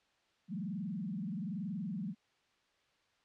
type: tone with frequency modulation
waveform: sine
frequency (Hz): 193.4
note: G3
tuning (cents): -23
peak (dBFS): -36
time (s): 0.48-2.15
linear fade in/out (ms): 50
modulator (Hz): 21.1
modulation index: 1.5
effects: white hiss -73 dBFS RMS until 3.24 s + low-pass 4000 Hz 12 dB/octave